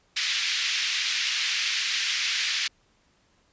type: band-pass noise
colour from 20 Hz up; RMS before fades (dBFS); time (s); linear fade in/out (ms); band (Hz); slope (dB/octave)
pink; -27; 0.16-2.68; 10; 2000 to 5700; 24
effects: pink hiss -65 dBFS RMS until 3.52 s + resampled to 16000 Hz